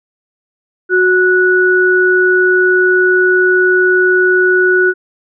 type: tone pair together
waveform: sine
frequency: 367.9 / 1471.6 Hz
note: F#4 / F#6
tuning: -10 / -10 cents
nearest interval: 2 octaves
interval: 2400 cents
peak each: -10 dBFS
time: 0.89-4.94 s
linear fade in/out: 50 ms
effects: none